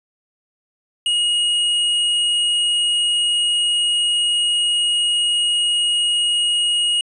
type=tone with hard clipping; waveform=sine; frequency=2881 Hz; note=F#7; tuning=47 cents flat; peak=-17 dBFS; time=1.06-7.01 s; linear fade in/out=2 ms; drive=10 dB; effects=resampled to 22050 Hz